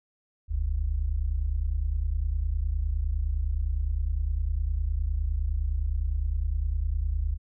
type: tone pair together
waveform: sine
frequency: 43.62 / 73.4 Hz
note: F1 / D2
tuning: -1 / 0 cents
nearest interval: major sixth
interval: 901 cents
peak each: -27 dBFS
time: 0.48-7.38 s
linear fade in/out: 50 ms
effects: none